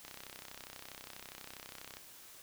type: click train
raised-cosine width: 0.2 ms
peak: -29 dBFS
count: 63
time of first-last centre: 0.05-1.97 s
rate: 32.3 Hz
effects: white hiss -55 dBFS RMS until 2.42 s